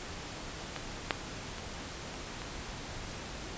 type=clicks; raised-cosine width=0.3 ms; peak=-20 / -10 / -26 / -27 / -25 dBFS; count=5; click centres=0.763 / 1.108 / 1.583 / 2.141 / 2.418 s; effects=pink hiss -42 dBFS RMS until 3.57 s + resampled to 16000 Hz